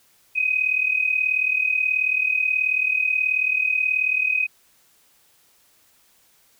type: tone with amplitude modulation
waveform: sine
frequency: 2514 Hz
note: D#7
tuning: 17 cents sharp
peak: -15 dBFS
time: 0.35-4.47 s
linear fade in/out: 20 ms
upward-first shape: sine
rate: 38.5 Hz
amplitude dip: 75%
effects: white hiss -59 dBFS RMS until 6.59 s